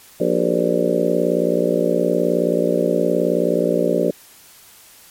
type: harmonic tone with a mistuned harmonic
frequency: 59 Hz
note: A#1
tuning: 22 cents sharp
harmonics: 3 / 4 / 5 / 6 / 7 / 8 / 9 / 10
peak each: -24 / -25 / -24 / -23 / -25 / -22 / -22 / -23 dBFS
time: 0.2-4.11 s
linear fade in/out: 5 ms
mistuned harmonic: 6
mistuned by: +98 cents
effects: white hiss -46 dBFS RMS until 5.1 s + MP3 64 kbps